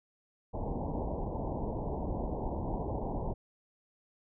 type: low-pass noise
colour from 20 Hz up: pink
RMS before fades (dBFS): -35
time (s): 0.53-3.34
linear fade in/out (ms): 20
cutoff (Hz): 970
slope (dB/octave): 96
effects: none